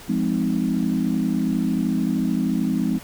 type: chord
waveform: sine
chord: F minor seventh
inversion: none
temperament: equal with one note detuned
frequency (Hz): 174.61 / 207.7 / 257.4 / 311.1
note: F3 / Ab3 / C4 / Eb4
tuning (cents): 0 / 0 / -28 / 0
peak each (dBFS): -25 / -23 / -23 / -27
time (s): 0.08-2.99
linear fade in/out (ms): 20
effects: tanh soft clip ceiling -9 dBFS + pink hiss -42 dBFS RMS until 3.03 s